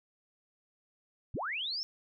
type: linear sweep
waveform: sine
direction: up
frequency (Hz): 33.7 to 5500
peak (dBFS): -33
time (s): 1.34-1.83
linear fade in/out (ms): 0
effects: none